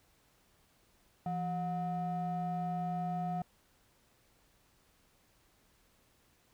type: ring-modulated tone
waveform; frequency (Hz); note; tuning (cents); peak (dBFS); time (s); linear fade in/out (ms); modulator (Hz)
triangle; 276.9; C#4; -2; -28; 1.26-3.42; 2; 447
effects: pink hiss -69 dBFS RMS until 6.53 s